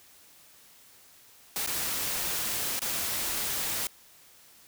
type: noise with dropouts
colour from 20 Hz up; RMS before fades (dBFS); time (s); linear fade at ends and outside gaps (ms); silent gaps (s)
white; -31; 1.56-3.87; 1; 1.663-1.673 / 2.793-2.818
effects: white hiss -56 dBFS RMS until 4.67 s